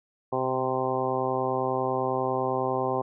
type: harmonic tone with a mistuned harmonic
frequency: 130 Hz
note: C3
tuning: 11 cents flat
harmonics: 1 / 2 / 3 / 4 / 5 / 6 / 7 / 8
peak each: -36 / -35 / -30 / -31 / -34 / -31 / -35 / -33 dBFS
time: 0.32-3.02 s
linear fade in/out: 10 ms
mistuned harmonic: 1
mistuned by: -29 cents
effects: none